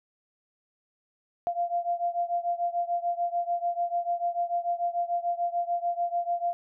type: beating tone pair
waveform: sine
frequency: 692 / 698.8 Hz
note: F5 / F5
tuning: -16 / +1 cents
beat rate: 6.8 Hz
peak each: -28 / -30 dBFS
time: 1.47-6.53 s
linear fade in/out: 0 ms
effects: none